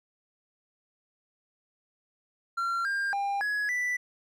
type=tone with pitch steps; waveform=triangle; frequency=1371 / 1601 / 800 / 1679 / 1977 Hz; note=F6 / G6 / G5 / G#6 / B6; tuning=-32 / +36 / +35 / +18 / +1 cents; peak=-25 dBFS; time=2.57-3.97 s; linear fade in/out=10 ms; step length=280 ms; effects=none

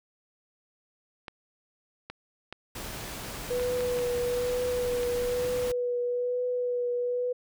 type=clicks; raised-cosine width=0.3 ms; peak=-22 dBFS; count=7; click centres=1.282 / 2.1 / 2.526 / 3.597 / 3.807 / 3.988 / 5.032 s
type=noise; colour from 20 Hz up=pink; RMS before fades=-38 dBFS; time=2.75-5.72 s; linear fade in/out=5 ms
type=tone with vibrato; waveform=sine; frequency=491.2 Hz; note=B4; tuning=9 cents flat; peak=-26 dBFS; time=3.5-7.33 s; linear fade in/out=10 ms; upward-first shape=triangle; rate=1.1 Hz; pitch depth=20 cents each way
effects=none

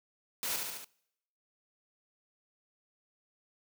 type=noise with echo; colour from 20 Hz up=white; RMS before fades=-35 dBFS; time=0.43-0.56 s; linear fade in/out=0 ms; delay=71 ms; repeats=4; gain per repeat=-3 dB; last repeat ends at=0.844 s; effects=noise-tail reverb RT60 0.8 s tail -24 dB re dry + high-pass 150 Hz 12 dB/octave

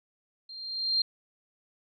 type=tone with level ramp; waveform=sine; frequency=4186 Hz; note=C8; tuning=in tune; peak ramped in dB=-42 to -21 dBFS; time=0.49-1.02 s; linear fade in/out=5 ms; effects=none

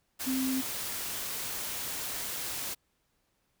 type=tone in noise; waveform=sine; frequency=261.6 Hz; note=C4; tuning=in tune; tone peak=-28 dBFS; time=0.26-0.62 s; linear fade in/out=20 ms; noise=white; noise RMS=-36 dBFS; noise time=0.19-2.75 s; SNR=+5 dB; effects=pink hiss -75 dBFS RMS until 3.6 s

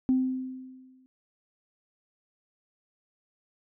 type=tone with exponential decay; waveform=sine; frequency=258.7 Hz; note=C4; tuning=19 cents flat; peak=-18 dBFS; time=0.09-1.06 s; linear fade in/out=0 ms; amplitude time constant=210 ms; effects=tanh soft clip ceiling -15 dBFS

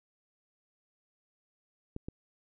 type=clicks; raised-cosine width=3 ms; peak=-25 dBFS; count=2; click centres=1.964 / 2.085 s; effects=none

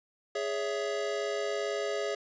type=chord; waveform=square; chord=C# minor; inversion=second; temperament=equal with one note detuned; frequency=415.3 / 561.5 / 659.3 Hz; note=G#4 / C#5 / E5; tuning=0 / +22 / 0 cents; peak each=-34 / -36 / -37 dBFS; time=0.35-2.15 s; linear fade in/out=5 ms; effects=resampled to 16000 Hz + 11-bit

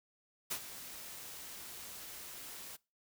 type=noise with ADSR envelope; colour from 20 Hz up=white; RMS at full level=-36 dBFS; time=0.5-2.77 s; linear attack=16 ms; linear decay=72 ms; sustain=-12 dB; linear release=19 ms; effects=noise-tail reverb RT60 0.3 s tail -24 dB re dry

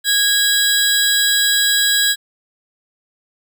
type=tone pair together; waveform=25% pulse; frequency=1648 / 3920 Hz; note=G#6 / B7; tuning=-14 / -14 cents; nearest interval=octave + minor third; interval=1500 cents; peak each=-12 dBFS; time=0.04-2.16 s; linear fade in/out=50 ms; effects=none

